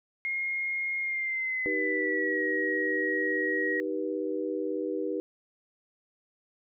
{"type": "tone with pitch glide", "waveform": "sine", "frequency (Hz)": [2142, 1897.3], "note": ["C7", "A#6"], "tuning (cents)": [40, 30], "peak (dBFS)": -28, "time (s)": [0.25, 3.8], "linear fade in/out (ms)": 0, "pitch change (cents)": -210, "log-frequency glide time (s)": [1, 2.43]}
{"type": "chord", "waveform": "sine", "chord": "Eb augmented", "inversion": "none", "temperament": "just", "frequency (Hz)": [311.1, 388.9, 486.1], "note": ["Eb4", "G4", "B4"], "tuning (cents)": [0, -14, -28], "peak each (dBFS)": -33, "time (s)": [1.66, 5.2], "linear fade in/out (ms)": 0}
{"effects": []}